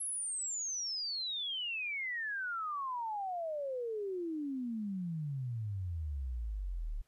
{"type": "exponential sweep", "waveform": "sine", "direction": "down", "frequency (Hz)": [11175, 34.73], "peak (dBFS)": -35, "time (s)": [0, 7.02], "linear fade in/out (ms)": 10, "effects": ["pink hiss -75 dBFS RMS until 7.07 s", "resampled to 32000 Hz"]}